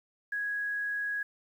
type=tone with quantisation; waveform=sine; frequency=1661.2 Hz; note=G#6; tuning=in tune; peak=-30 dBFS; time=0.32-1.23 s; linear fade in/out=5 ms; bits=10; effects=none